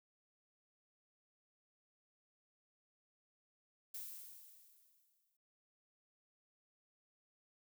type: noise with exponential decay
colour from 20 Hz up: violet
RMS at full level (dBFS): -45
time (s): 3.94-5.37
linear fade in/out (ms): 5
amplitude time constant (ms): 310
effects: none